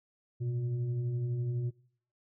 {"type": "tone with frequency modulation", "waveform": "sine", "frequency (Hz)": 123.47, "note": "B2", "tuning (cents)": 0, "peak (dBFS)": -30, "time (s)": [0.4, 1.71], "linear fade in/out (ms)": 20, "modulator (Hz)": 235, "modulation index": 0.43, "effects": ["noise-tail reverb RT60 0.6 s tail -23 dB re dry"]}